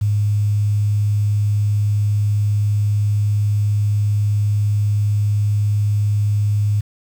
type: tone with quantisation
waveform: sine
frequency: 103.83 Hz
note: G#2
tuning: in tune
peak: -14 dBFS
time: 0.01-6.81 s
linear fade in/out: 10 ms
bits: 7
effects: none